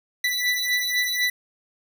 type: beating tone pair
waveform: 25% pulse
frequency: 1975.5 / 1979.5 Hz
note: B6 / B6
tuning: 0 / +3 cents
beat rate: 4 Hz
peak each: -21 dBFS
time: 0.24-1.3 s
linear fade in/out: 5 ms
effects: none